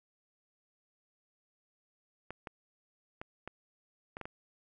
clicks, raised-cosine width 0.5 ms, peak -26 dBFS, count 7, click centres 2.306 / 2.472 / 3.215 / 3.476 / 4.169 / 4.213 / 4.255 s, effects none

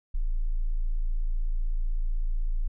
sine tone, 27.96 Hz, A0, 29 cents sharp, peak -23 dBFS, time 0.14-2.68 s, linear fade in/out 10 ms, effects none

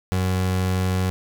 30% pulse tone, 92.8 Hz, F#2, 6 cents sharp, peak -17 dBFS, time 0.12-1.1 s, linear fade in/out 0 ms, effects none

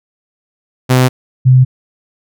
sawtooth / sine tone pair in turn, 127.8 / 128.61 Hz, C3 / C3, -40 / -29 cents, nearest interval unison, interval 11 cents, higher second, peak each -3 dBFS, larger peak neither, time 0.89-1.09 / 1.45-1.65 s, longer neither, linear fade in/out 20 ms, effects none

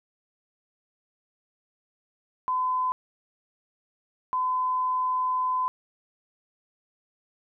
sine tone bursts at uneven times, 1016 Hz, B5, 49 cents sharp, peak -23 dBFS, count 2, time 2.48-2.92 / 4.33-5.68 s, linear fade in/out 0 ms, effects none

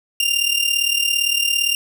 sawtooth tone with amplitude modulation, 2794 Hz, F7, in tune, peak -10 dBFS, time 0.2-1.75 s, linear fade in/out 2 ms, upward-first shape sine, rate 37.6 Hz, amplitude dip 70%, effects none

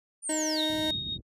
sine linear sweep, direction down, 9397 to 3136 Hz, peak -30 dBFS, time 0.22-0.66 s, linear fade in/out 50 ms
25% pulse tone, 310.5 Hz, D#4, 3 cents flat, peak -25 dBFS, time 0.29-0.91 s, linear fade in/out 5 ms
sine tone with tremolo, 3729 Hz, A#7, in tune, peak -27 dBFS, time 0.56-1.18 s, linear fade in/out 50 ms, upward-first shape triangle, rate 3.6 Hz, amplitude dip 60%
pink low-pass noise, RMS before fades -39 dBFS, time 0.69-1.21 s, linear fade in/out 5 ms, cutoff 290 Hz, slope 24 dB/octave
effects high-pass 80 Hz 12 dB/octave + resampled to 32000 Hz

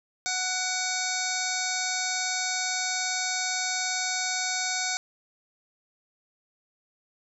harmonic tone with a mistuned harmonic, 740 Hz, F#5, in tune, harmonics 1 / 2 / 3 / 5 / 6 / 7 / 8 / 9 / 10, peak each -35 / -34 / -34 / -37 / -35 / -38 / -34 / -37 / -35 dBFS, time 0.26-4.97 s, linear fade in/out 0 ms, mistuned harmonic 3, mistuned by +30 cents, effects none

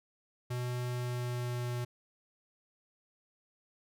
square tone with pitch glide, 123.47 to 122.05 Hz, B2 to B2, 0 to -20 cents, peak -34 dBFS, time 0.5-1.85 s, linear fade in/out 10 ms, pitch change -20 cents, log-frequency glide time 0.84-1.71 s, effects none

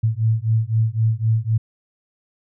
sine beating tone pair, 109.7 / 113.6 Hz, A2 / A#2, -5 / -44 cents, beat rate 3.9 Hz, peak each -19 dBFS, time 0.03-1.58 s, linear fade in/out 10 ms, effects none

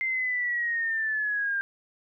sine linear sweep, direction down, 2093 to 1590 Hz, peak -25 dBFS, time 0.01-1.61 s, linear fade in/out 0 ms, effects none

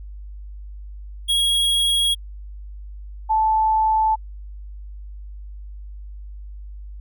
square / sine tone pair in turn, 3304 / 875.1 Hz, G#7 / A5, -10 / -10 cents, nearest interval octave + major seventh, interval 2300 cents, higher first, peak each -17 / -15 dBFS, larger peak second, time 1.28-2.15 / 3.29-4.16 s, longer neither, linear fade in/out 20 ms, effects added 50 Hz sine -33 dBFS peak until 7 s

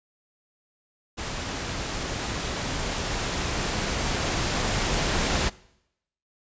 pink noise with level ramp, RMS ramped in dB -32 to -24 dBFS, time 1.17-5.5 s, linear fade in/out 20 ms, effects noise-tail reverb RT60 0.8 s tail -22 dB re dry + resampled to 16000 Hz

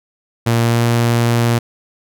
sawtooth tone with pitch glide, 116.54 to 117.89 Hz, A#2 to A#2, 0 to +20 cents, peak -8 dBFS, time 0.46-1.59 s, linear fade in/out 10 ms, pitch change +20 cents, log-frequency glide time 0.6-0.83 s, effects none

